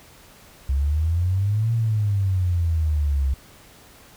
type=exponential two-way sweep; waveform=sine; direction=up then down; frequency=65.9 to 116.4 to 65.9 Hz; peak=-18 dBFS; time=0.69-3.34 s; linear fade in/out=5 ms; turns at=1.73 s; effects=pink hiss -49 dBFS RMS until 4.16 s